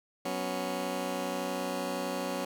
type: chord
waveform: 15% pulse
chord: F# suspended fourth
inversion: none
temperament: just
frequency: 185 / 246.7 / 277.5 Hz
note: F#3 / B3 / C#4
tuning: 0 / -2 / +2 cents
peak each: -31 / -31 / -30 dBFS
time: 0.25-2.45 s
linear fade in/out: 5 ms
effects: none